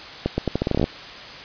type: accelerating click train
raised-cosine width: 2 ms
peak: -7 dBFS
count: 13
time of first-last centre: 0.26-0.841 s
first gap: 120 ms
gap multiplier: 0.81
effects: white hiss -37 dBFS RMS until 1.44 s + resampled to 11025 Hz